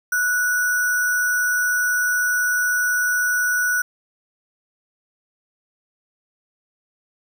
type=tone with sample-and-hold; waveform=sine; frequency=1472 Hz; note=F#6; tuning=9 cents flat; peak=-17 dBFS; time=0.12-3.82 s; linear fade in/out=5 ms; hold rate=7350 Hz; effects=none